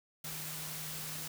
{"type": "tone in noise", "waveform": "sine", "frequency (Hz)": 155.56, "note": "D#3", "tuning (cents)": 0, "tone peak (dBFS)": -48, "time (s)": [0.24, 1.28], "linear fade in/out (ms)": 5, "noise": "white", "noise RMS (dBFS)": -42, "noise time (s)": [0.24, 1.28], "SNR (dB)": -9, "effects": []}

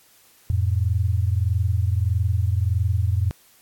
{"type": "tone pair together", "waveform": "sine", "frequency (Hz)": [87.3, 108.91], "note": ["F2", "A2"], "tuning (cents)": [0, -17], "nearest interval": "major third", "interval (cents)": 383, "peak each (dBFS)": [-20, -22], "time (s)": [0.5, 3.31], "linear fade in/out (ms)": 0, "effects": ["white hiss -55 dBFS RMS until 3.61 s", "AAC 64 kbps"]}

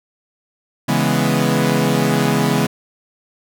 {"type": "chord", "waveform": "sawtooth", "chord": "C# minor seventh", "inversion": "none", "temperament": "equal", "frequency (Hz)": [138.59, 164.81, 207.7, 246.9], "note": ["C#3", "E3", "G#3", "B3"], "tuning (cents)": [0, 0, 0, 0], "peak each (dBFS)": -16, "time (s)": [0.88, 2.67], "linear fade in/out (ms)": 10, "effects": []}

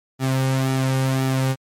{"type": "tone with flanger", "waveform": "sawtooth", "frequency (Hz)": 132.3, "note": "C3", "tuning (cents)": 20, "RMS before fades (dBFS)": -20, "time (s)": [0.19, 1.56], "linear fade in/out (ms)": 50, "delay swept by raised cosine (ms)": [1.9, 3], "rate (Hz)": 1.9, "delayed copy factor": -0.6, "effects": ["MP3 64 kbps"]}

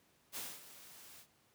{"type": "noise with ADSR envelope", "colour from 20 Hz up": "white", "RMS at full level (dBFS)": -42, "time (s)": [0.32, 1.27], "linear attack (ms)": 45, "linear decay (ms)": 230, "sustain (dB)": -14, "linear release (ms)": 75, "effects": ["pink hiss -71 dBFS RMS until 1.54 s", "high-pass 100 Hz 12 dB/octave"]}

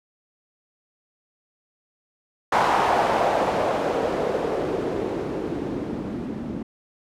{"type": "noise with low-pass filter sweep", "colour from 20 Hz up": "blue", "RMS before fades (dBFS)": -24, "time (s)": [2.52, 6.63], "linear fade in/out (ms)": 5, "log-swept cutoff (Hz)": [890, 220], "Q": 2.1, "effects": []}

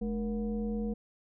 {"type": "tone with frequency modulation", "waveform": "sine", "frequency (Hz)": 214.4, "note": "A3", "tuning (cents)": -45, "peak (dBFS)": -30, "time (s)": [0.01, 0.94], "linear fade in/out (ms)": 10, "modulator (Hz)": 259, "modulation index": 0.85, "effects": []}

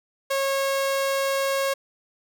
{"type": "tone", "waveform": "sawtooth", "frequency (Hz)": 546, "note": "C#5", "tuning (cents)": -26, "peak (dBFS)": -18, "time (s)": [0.3, 1.74], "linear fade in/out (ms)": 10, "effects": []}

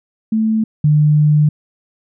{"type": "tone pair in turn", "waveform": "sine", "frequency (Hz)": [219.9, 150.07], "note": ["A3", "D3"], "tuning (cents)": [-1, 38], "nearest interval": "perfect fifth", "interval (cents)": 661, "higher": "first", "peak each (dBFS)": [-12, -8], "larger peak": "second", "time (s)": [[0.32, 0.64], [0.84, 1.49]], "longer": "second", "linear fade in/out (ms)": 5, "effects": []}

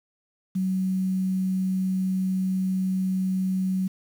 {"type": "tone with quantisation", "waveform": "sine", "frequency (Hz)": 187.8, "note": "F#3", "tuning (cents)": 26, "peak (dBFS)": -22, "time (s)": [0.55, 3.88], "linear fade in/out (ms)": 10, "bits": 8, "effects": []}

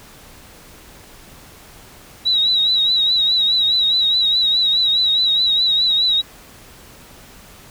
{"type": "tone with vibrato", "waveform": "sine", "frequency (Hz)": 3869, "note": "B7", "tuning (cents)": -36, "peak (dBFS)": -13, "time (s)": [2.25, 6.22], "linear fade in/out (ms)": 20, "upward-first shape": "triangle", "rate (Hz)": 4.8, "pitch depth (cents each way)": 75, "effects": ["pink hiss -43 dBFS RMS until 7.7 s"]}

